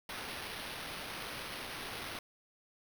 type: noise with sample-and-hold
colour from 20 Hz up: blue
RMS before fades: -43 dBFS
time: 0.09-2.19 s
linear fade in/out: 2 ms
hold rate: 7350 Hz
effects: none